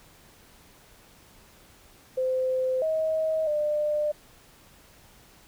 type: tone with pitch steps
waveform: sine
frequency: 516 / 634 / 599 Hz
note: C5 / D#5 / D5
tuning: -24 / +32 / +34 cents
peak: -23 dBFS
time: 2.17-4.12 s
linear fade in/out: 10 ms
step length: 650 ms
effects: pink hiss -55 dBFS RMS until 5.47 s